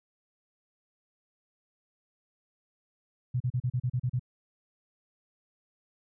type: tone bursts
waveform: sine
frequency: 124.9 Hz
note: B2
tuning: 20 cents sharp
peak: -25 dBFS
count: 9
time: 3.34-4.195 s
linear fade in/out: 10 ms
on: 63 ms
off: 36 ms
effects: none